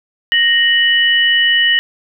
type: tone pair together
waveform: sine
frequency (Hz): 1864.7 / 2960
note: A#6 / F#7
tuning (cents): 0 / 0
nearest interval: minor sixth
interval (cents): 800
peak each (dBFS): -12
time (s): 0.32-1.79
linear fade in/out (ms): 0
effects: none